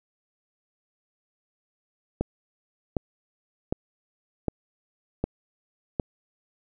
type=click train; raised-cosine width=2 ms; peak=-11 dBFS; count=6; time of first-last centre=2.21-5.998 s; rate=1.32 Hz; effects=none